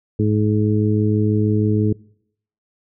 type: harmonic tone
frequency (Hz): 106.2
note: G#2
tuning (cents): +39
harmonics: 1 / 2 / 3 / 4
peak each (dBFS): -17 / -20 / -22 / -23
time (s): 0.19-1.93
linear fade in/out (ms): 5
effects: noise-tail reverb RT60 0.7 s tail -24 dB re dry